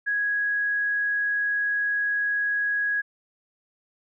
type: tone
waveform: sine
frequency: 1661.2 Hz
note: G#6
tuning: in tune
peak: -22 dBFS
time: 0.06-3.02 s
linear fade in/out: 20 ms
effects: none